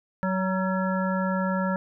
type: harmonic tone with a mistuned harmonic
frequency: 187.7 Hz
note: F#3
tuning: 25 cents sharp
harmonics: 1 / 3 / 5 / 7 / 9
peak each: -25 / -30 / -32 / -33 / -35 dBFS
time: 0.23-1.76 s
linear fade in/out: 0 ms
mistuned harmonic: 7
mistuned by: +54 cents
effects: none